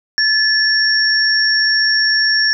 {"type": "tone pair together", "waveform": "sine", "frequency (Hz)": [1733, 5502], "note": ["A6", "F8"], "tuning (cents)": [-27, -27], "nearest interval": "octave + minor sixth", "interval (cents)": 2000, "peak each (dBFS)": -14, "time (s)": [0.18, 2.53], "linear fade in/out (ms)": 0, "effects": []}